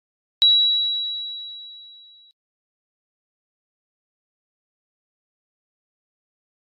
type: tone with exponential decay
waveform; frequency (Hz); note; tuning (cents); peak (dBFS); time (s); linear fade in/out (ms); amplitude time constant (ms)
sine; 3897; B7; -24; -10; 0.42-2.31; 0; 410
effects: AAC 48 kbps